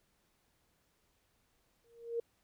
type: tone with exponential growth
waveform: sine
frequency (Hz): 466.2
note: A#4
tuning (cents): 0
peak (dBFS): -30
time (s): 1.84-2.2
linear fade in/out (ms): 5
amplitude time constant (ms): 77
effects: pink hiss -75 dBFS RMS until 2.43 s